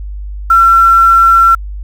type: tone with quantisation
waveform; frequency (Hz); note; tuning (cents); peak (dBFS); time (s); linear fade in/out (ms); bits
sine; 1354; E6; +46; -3; 0.5-1.55; 5; 5
effects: added 50 Hz sine -20 dBFS peak until 1.83 s